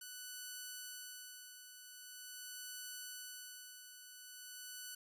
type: tone with tremolo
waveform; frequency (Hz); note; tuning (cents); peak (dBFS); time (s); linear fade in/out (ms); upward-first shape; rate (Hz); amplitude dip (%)
5% pulse; 1489; F#6; +11; -34; 0.01-4.95; 5; sine; 0.44; 60
effects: resampled to 32000 Hz